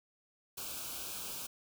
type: band-stop noise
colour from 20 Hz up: white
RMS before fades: -42 dBFS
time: 0.57-1.47 s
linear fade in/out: 10 ms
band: 1600 to 2300 Hz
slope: 96 dB/octave
effects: none